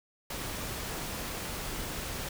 pink noise, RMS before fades -37 dBFS, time 0.3-2.29 s, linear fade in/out 5 ms, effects none

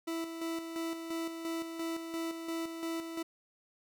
40% pulse tone with tremolo, 329.6 Hz, E4, in tune, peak -33 dBFS, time 0.07-3.23 s, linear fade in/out 10 ms, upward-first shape square, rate 2.9 Hz, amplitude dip 50%, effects none

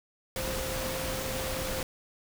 sine tone in noise, 523.3 Hz, C5, in tune, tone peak -36 dBFS, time 0.36-1.83 s, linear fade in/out 2 ms, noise pink, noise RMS -34 dBFS, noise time 0.36-1.83 s, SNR -5 dB, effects none

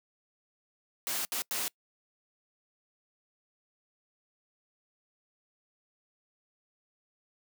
white noise bursts at uneven times, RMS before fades -33 dBFS, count 3, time 1.07-1.25 / 1.32-1.42 / 1.51-1.68 s, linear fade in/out 0 ms, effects noise-tail reverb RT60 0.1 s tail -25 dB re dry + high-pass 200 Hz 12 dB/octave

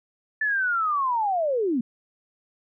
sine linear sweep, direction down, 1760 to 220 Hz, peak -21 dBFS, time 0.41-1.81 s, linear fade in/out 5 ms, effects none

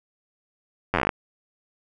slowing click train, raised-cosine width 0.5 ms, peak -6 dBFS, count 11, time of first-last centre 0.94-1.092 s, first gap 10 ms, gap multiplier 1.09, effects none

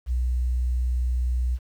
sine tone, 61.74 Hz, B1, in tune, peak -21 dBFS, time 0.06-1.59 s, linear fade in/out 50 ms, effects 9-bit

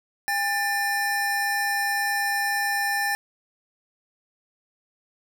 square tone pair together, 808 / 1775.5 Hz, G#5 / A6, -48 / +15 cents, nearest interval octave + major second, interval 1363 cents, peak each -28 / -25 dBFS, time 0.28-3.15 s, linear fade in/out 0 ms, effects none

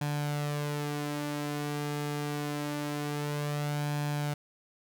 sawtooth tone with flanger, 146.83 Hz, D3, in tune, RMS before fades -33 dBFS, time 0.01-4.34 s, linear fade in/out 5 ms, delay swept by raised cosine 1.2 to 4.4 ms, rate 0.25 Hz, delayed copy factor +0.5, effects none

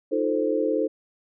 sine chord, F dominant seventh, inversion third, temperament equal, 311.1 / 349.2 / 440 / 523.3 Hz, Eb4 / F4 / A4 / C5, 0 / 0 / 0 / 0 cents, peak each -26 / -31 / -25 / -26 dBFS, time 0.11-0.88 s, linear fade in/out 20 ms, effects none

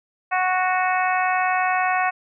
harmonic tone, 369 Hz, F#4, 5 cents flat, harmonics 2 / 3 / 4 / 5 / 6 / 7, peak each -21 / -25 / -27 / -27 / -30 / -30 dBFS, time 0.31-2.11 s, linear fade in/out 20 ms, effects none

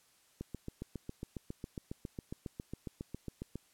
click train, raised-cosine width 3 ms, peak -27 dBFS, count 24, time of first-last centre 0.41-3.556 s, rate 7.31 Hz, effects white hiss -68 dBFS RMS until 3.73 s + low-pass 12000 Hz 12 dB/octave

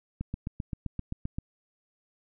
click train, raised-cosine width 5 ms, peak -20 dBFS, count 10, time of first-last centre 0.21-1.385 s, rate 7.66 Hz, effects none

